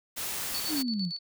white noise, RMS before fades -34 dBFS, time 0.16-0.83 s, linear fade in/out 20 ms
sine tone with tremolo, 4464 Hz, C#8, 11 cents sharp, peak -32 dBFS, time 0.54-1.19 s, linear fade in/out 5 ms, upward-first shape square, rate 8.8 Hz, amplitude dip 70%
sine exponential sweep, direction down, 329.6 to 162.3 Hz, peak -28 dBFS, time 0.68-1.12 s, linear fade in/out 50 ms
effects none

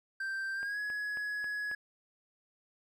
triangle tone with pitch glide, 1568 to 1680.5 Hz, G6 to G#6, 0 to +20 cents, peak -32 dBFS, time 0.2-1.75 s, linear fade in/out 5 ms, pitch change +120 cents, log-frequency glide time 0.54-0.79 s
click train, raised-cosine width 0.5 ms, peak -33 dBFS, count 5, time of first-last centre 0.63-1.714 s, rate 3.69 Hz
effects none

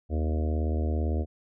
harmonic tone, 77.78 Hz, D#2, in tune, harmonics 1 / 3 / 4 / 5 / 6 / 7 / 8 / 9, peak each -25 / -35 / -37 / -39 / -41 / -42 / -43 / -44 dBFS, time 0.09-1.26 s, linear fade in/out 50 ms, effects none

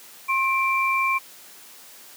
sine tone pair together, 1067.7 / 2349 Hz, C6 / D7, +35 / 0 cents, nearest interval octave + major second, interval 1365 cents, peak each -22 dBFS, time 0.28-1.19 s, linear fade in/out 20 ms, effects white hiss -46 dBFS RMS until 2.16 s + high-pass 200 Hz 12 dB/octave

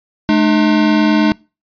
square tone pair together, 213.6 / 303 Hz, G#3 / D#4, +49 / -46 cents, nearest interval tritone, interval 605 cents, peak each -13 dBFS, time 0.29-1.32 s, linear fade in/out 0 ms, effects noise-tail reverb RT60 0.3 s tail -25 dB re dry + resampled to 11025 Hz

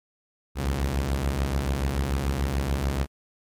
sawtooth beating tone pair, 62.7 / 69.6 Hz, B1 / C#2, +27 / +8 cents, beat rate 6.9 Hz, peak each -25 / -21 dBFS, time 0.55-3.07 s, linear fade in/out 50 ms, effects MP3 96 kbps

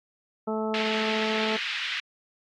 harmonic tone, 218.1 Hz, A3, 15 cents flat, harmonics 1 / 2 / 3 / 4 / 5 / 6, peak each -30 / -30 / -34 / -35 / -45 / -38 dBFS, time 0.47-1.57 s, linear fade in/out 10 ms
pink band-pass noise, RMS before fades -31 dBFS, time 0.74-2 s, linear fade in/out 2 ms, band 1800 to 3600 Hz, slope 24 dB/octave
effects AAC 64 kbps

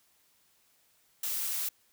blue noise, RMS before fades -33 dBFS, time 1.23-1.69 s, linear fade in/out 5 ms, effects white hiss -68 dBFS RMS until 1.92 s

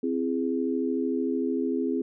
sine chord, C augmented, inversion none, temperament equal with one note detuned, 261.6 / 335 / 415.3 Hz, C4 / E4 / G#4, 0 / +28 / 0 cents, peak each -27 / -30 / -30 dBFS, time 0.03-2.02 s, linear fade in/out 5 ms, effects none

